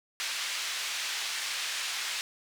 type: band-pass noise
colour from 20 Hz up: pink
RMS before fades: -34 dBFS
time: 0.2-2.21 s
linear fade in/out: 0 ms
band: 2000 to 6500 Hz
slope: 12 dB/octave
effects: none